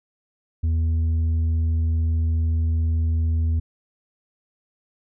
sine tone with tanh clipping, 81.2 Hz, E2, 26 cents flat, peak -19 dBFS, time 0.63-3.6 s, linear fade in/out 10 ms, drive 4 dB, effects none

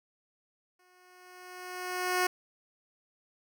10% pulse tone with exponential growth, 363.7 Hz, F#4, 30 cents flat, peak -16 dBFS, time 0.79-2.27 s, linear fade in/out 5 ms, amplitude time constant 320 ms, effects none

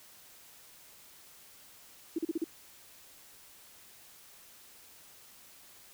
sine tone bursts, 327.1 Hz, E4, 13 cents flat, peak -28 dBFS, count 5, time 2.16-2.442 s, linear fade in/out 5 ms, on 26 ms, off 38 ms, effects white hiss -56 dBFS RMS until 5.93 s

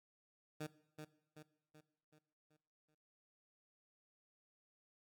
15% pulse tone with echo, 153.2 Hz, D#3, 27 cents flat, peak -36 dBFS, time 0.6-0.67 s, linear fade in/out 10 ms, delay 380 ms, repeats 6, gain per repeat -6 dB, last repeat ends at 2.95 s, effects noise-tail reverb RT60 0.8 s tail -19 dB re dry

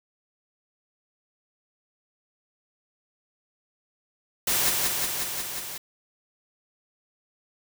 white noise with echo, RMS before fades -24 dBFS, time 4.47-4.7 s, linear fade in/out 5 ms, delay 180 ms, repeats 6, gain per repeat -2 dB, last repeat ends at 5.78 s, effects none

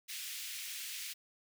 pink high-pass noise, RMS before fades -43 dBFS, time 0.08-1.14 s, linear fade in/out 20 ms, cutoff 2200 Hz, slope 24 dB/octave, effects none

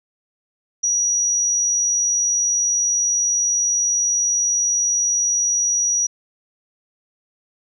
sine tone, 5800 Hz, F#8, 35 cents flat, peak -16 dBFS, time 0.83-6.07 s, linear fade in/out 10 ms, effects none

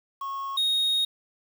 triangle tone pair in turn, 1095 / 3735 Hz, C#6 / A#7, -22 / +3 cents, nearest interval octave + major sixth, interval 2125 cents, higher second, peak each -28 / -20 dBFS, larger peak second, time 0.21-0.57 / 0.57-1.05 s, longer second, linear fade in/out 5 ms, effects 8-bit

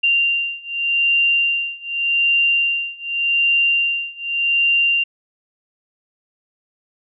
sine beating tone pair, 2778 / 2778.85 Hz, F7 / F7, -10 / -9 cents, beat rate 0.85 Hz, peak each -19 / -18 dBFS, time 0.03-5.04 s, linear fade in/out 10 ms, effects none

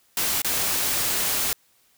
white noise with dropouts, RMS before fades -24 dBFS, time 0.17-1.53 s, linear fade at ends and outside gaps 1 ms, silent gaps 0.418-0.446 s, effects white hiss -62 dBFS RMS until 1.97 s

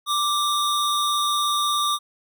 square tone pair together, 1174.7 / 3729 Hz, D6 / A#7, 0 / 0 cents, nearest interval octave + minor sixth, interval 2000 cents, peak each -22 / -26 dBFS, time 0.06-1.99 s, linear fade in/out 50 ms, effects none

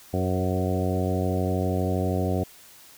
harmonic tone with a mistuned harmonic, 92.5 Hz, F#2, in tune, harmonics 1 / 2 / 3 / 4 / 5 / 6 / 7 / 8, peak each -26 / -29 / -31 / -32 / -33 / -34 / -34 / -35 dBFS, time 0.13-2.44 s, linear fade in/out 10 ms, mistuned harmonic 6, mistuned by -17 cents, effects white hiss -50 dBFS RMS until 2.97 s

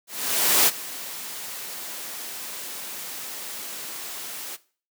white noise with ADSR envelope, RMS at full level -17 dBFS, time 0.07-4.57 s, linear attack 600 ms, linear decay 35 ms, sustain -18 dB, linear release 23 ms, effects noise-tail reverb RT60 0.4 s tail -18 dB re dry + high-pass 200 Hz 12 dB/octave

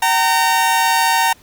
sawtooth tone pair together, 765 / 918.3 Hz, G5 / A#5, -42 / -26 cents, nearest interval minor third, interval 316 cents, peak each -15 / -10 dBFS, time 0.02-1.33 s, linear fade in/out 5 ms, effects pink hiss -49 dBFS RMS until 1.42 s + Opus 48 kbps

